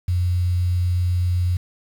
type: tone with quantisation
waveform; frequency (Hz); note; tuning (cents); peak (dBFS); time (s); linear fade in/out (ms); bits
sine; 89.2; F2; +37; -17; 0.08-1.57; 5; 7
effects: none